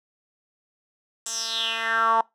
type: tone with band-pass filter sweep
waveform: 10% pulse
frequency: 226.3 Hz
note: A3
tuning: 49 cents sharp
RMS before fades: -24 dBFS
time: 1.26-2.21 s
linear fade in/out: 2 ms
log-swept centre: 7400 to 900 Hz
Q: 5.3
effects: noise-tail reverb RT60 0.2 s tail -23 dB re dry